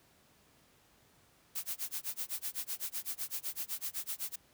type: noise with tremolo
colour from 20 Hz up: blue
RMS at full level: -36 dBFS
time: 1.55-4.36 s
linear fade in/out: 10 ms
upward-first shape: sine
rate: 7.9 Hz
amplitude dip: 100%
effects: pink hiss -66 dBFS RMS until 4.53 s + high-pass 60 Hz 12 dB/octave